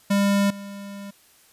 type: tone with level steps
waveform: square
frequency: 200 Hz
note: G3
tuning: 35 cents sharp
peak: -18 / -35 dBFS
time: 0.1-1.11 s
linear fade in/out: 10 ms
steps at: 0.5 s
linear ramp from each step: 5 ms
effects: white hiss -56 dBFS RMS until 1.52 s + resampled to 32000 Hz